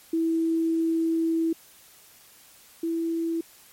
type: tone pair in turn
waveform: sine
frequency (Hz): 327.4 / 330.8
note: E4 / E4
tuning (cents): -12 / +6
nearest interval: unison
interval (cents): 18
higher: second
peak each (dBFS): -21 / -24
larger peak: first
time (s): 0.13-1.53 / 2.83-3.41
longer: first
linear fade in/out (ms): 5
effects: white hiss -53 dBFS RMS until 3.72 s + MP3 64 kbps